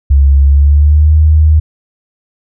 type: tone with pitch glide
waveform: sine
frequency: 69.3 to 77.34 Hz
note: C#2 to D#2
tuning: 0 to -10 cents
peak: -3 dBFS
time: 0.1-1.6 s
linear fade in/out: 10 ms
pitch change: +190 cents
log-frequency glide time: 0.45-1.15 s
effects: none